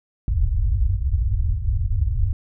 white low-pass noise, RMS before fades -20 dBFS, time 0.28-2.33 s, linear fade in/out 2 ms, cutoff 100 Hz, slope 48 dB/octave, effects none

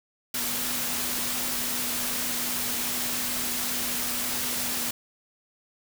sine tone in noise, 244.4 Hz, B3, 18 cents flat, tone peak -40 dBFS, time 0.34-4.91 s, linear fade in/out 5 ms, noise white, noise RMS -29 dBFS, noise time 0.34-4.91 s, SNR -14 dB, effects none

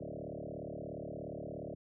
sine tone with frequency modulation, 370 Hz, F#4, in tune, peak -40 dBFS, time 0-1.75 s, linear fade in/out 10 ms, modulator 37 Hz, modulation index 7.3, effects none

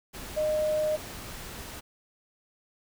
sine tone in noise, 614 Hz, D#5, 23 cents flat, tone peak -24 dBFS, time 0.36-0.97 s, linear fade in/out 20 ms, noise pink, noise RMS -41 dBFS, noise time 0.13-1.81 s, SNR +14 dB, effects none

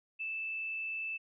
sine tone with frequency modulation, 2637 Hz, E7, in tune, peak -35 dBFS, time 0.19-1.18 s, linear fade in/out 20 ms, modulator 70 Hz, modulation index 0.32, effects none

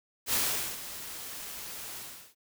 white noise with ADSR envelope, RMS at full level -27 dBFS, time 0.26-2.35 s, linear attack 69 ms, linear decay 440 ms, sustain -14 dB, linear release 390 ms, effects none

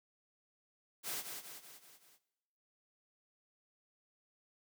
white noise with echo, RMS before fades -40 dBFS, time 1.03-1.24 s, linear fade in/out 50 ms, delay 190 ms, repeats 5, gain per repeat -5 dB, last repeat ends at 2.19 s, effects noise-tail reverb RT60 1.0 s tail -18 dB re dry + high-pass 150 Hz 12 dB/octave

